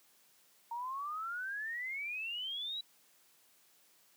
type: exponential sweep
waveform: sine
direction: up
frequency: 918 to 3951 Hz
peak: -37 dBFS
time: 0.71-2.81 s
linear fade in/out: 5 ms
effects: white hiss -67 dBFS RMS until 4.16 s + high-pass 150 Hz 12 dB/octave